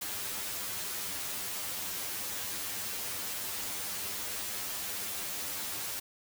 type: noise with comb filter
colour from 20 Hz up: white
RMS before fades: -37 dBFS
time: 0.01-6 s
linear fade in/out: 10 ms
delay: 10 ms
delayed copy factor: +0.75
effects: none